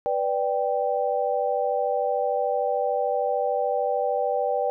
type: chord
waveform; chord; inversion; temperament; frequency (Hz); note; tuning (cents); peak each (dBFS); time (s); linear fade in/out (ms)
sine; G major; first; equal; 493.9 / 587.3 / 784; B4 / D5 / G5; 0 / 0 / 0; -26; 0.06-4.7; 0
effects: none